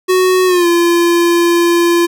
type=tone with pitch glide; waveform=square; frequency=370 to 343.2 Hz; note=F#4 to F4; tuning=0 to -30 cents; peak=-9 dBFS; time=0.08-2.07 s; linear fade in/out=20 ms; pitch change=-130 cents; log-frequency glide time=0.46-0.67 s; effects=none